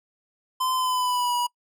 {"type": "tone with pitch glide", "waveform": "square", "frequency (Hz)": [1028, 970.3], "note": ["C6", "B5"], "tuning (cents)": [-31, -31], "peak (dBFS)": -23, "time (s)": [0.6, 1.47], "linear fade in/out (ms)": 10, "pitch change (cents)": -100, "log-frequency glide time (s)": [0.75, 1.35], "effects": ["noise-tail reverb RT60 0.1 s tail -26 dB re dry"]}